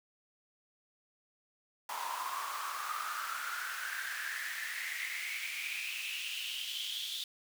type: noise with high-pass filter sweep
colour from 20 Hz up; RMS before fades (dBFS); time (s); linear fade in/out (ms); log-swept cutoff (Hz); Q
pink; -39; 1.89-7.24; 2; 940 to 3500; 7.4
effects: none